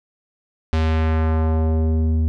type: tone with low-pass filter sweep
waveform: square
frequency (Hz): 79.7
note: D#2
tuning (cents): +42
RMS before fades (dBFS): -18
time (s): 0.73-2.28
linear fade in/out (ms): 0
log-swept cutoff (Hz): 4400 to 190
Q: 1
effects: none